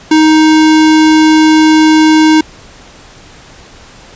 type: tone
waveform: square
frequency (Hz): 312.7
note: D#4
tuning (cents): +9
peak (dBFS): -4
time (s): 0.11-2.41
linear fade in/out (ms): 5
effects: pink hiss -36 dBFS RMS until 4.15 s + resampled to 16000 Hz